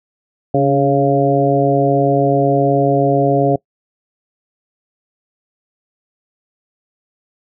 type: harmonic tone with a mistuned harmonic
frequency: 138.59 Hz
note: C#3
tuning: in tune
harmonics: 1 / 2 / 3 / 4 / 5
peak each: -17 / -17 / -17 / -17 / -17 dBFS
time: 0.54-3.56 s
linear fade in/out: 5 ms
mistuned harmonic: 2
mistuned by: +45 cents
effects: noise-tail reverb RT60 0.1 s tail -23 dB re dry